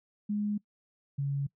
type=tone pair in turn; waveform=sine; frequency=207.7 / 139.98 Hz; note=G#3 / C#3; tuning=0 / +17 cents; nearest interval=perfect fifth; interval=683 cents; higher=first; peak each=-28 dBFS; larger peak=neither; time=0.29-0.58 / 1.18-1.47 s; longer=neither; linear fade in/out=10 ms; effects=noise-tail reverb RT60 0.1 s tail -22 dB re dry